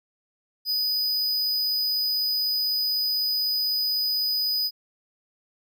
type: tone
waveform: square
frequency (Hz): 4978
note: D#8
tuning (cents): 0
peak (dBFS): -23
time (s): 0.65-4.71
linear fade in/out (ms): 50
effects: none